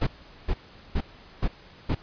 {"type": "noise bursts", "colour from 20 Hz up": "brown", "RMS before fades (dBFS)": -23, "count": 5, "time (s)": [0.01, 1.95], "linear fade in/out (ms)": 10, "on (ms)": 60, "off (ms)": 410, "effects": ["pink hiss -50 dBFS RMS until 2.02 s", "resampled to 11025 Hz"]}